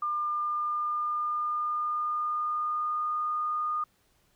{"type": "tone with pitch glide", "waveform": "sine", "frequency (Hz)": [1200, 1223.8], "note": ["D6", "D#6"], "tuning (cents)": [37, -29], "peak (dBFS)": -27, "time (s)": [0.02, 3.84], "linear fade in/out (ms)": 5, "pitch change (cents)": 34, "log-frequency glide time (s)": [0.18, 3.1], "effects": ["pink hiss -68 dBFS RMS until 4.35 s"]}